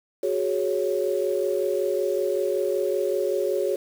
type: chord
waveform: sine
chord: F# suspended second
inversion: none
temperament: equal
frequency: 370 / 415.3 / 554.4 Hz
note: F#4 / G#4 / C#5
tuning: 0 / 0 / 0 cents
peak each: -26 dBFS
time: 0.23-3.76 s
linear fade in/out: 5 ms
effects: 7-bit